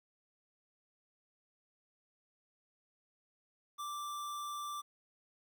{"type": "tone", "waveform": "square", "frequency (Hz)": 1174.7, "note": "D6", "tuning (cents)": 0, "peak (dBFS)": -40, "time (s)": [3.78, 4.82], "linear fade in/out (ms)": 20, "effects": ["12-bit"]}